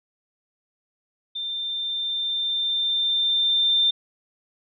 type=tone with level ramp; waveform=sine; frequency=3585 Hz; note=A7; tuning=32 cents sharp; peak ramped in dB=-27 to -16 dBFS; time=1.35-3.91 s; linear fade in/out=10 ms; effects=none